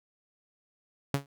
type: tone with exponential decay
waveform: sawtooth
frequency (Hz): 139.8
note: C#3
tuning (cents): +15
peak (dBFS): -18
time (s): 1.14-1.26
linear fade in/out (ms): 2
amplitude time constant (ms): 26
effects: none